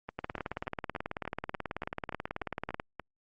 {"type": "two click trains", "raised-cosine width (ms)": 0.5, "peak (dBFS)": [-19, -23], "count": [49, 11], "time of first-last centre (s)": [[0.19, 2.799], [0.09, 2.997]], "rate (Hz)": [18.4, 3.44], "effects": ["Opus 32 kbps"]}